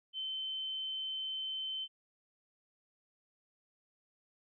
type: tone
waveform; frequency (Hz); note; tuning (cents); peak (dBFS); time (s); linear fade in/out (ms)
sine; 3078; G7; -32; -36; 0.13-1.88; 50
effects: none